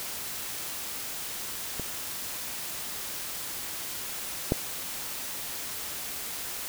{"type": "clicks", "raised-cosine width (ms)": 2, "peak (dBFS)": [-20, -9], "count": 2, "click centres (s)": [1.797, 4.521], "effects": ["white hiss -36 dBFS RMS until 6.68 s"]}